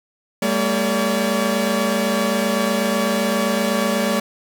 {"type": "tone cluster", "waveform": "sawtooth", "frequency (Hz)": [199.6, 227.5, 570], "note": ["G3", "A#3", "C#5"], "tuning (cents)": [32, -42, 48], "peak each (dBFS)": -18, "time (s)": [0.42, 4.2], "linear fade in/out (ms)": 5, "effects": ["8-bit"]}